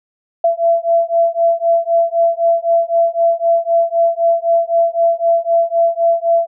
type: beating tone pair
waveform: sine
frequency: 671 / 674.9 Hz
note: E5 / E5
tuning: +31 / +41 cents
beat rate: 3.9 Hz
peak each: -14 dBFS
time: 0.44-6.47 s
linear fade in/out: 5 ms
effects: none